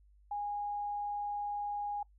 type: tone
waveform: sine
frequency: 822 Hz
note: G#5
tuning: 18 cents flat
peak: -34 dBFS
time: 0.31-2.03 s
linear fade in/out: 5 ms
effects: noise-tail reverb RT60 0.1 s tail -23 dB re dry + added 50 Hz sine -60 dBFS peak until 2.18 s